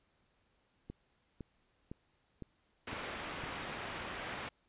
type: click train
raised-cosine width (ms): 3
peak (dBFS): -31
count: 6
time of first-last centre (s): 0.9-3.438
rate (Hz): 1.97
type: low-pass noise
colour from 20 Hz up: white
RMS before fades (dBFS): -43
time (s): 2.87-4.49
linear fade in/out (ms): 5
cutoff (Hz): 2200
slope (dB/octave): 12
effects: pink hiss -75 dBFS RMS until 4.68 s + resampled to 8000 Hz